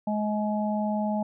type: harmonic tone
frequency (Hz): 211.2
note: G#3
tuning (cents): +29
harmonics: 1 / 3 / 4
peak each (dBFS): -26 / -31 / -32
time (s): 0.07-1.23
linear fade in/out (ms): 5
effects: none